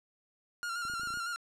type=tone with vibrato; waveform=45% pulse; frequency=1396.9 Hz; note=F6; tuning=in tune; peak=-34 dBFS; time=0.63-1.36 s; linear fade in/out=0 ms; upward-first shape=square; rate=7.9 Hz; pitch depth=35 cents each way
type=clicks; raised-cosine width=3 ms; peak=-39 dBFS; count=9; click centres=0.852 / 0.899 / 0.937 / 0.997 / 1.034 / 1.073 / 1.105 / 1.14 / 1.173 s
effects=low-pass 10000 Hz 12 dB/octave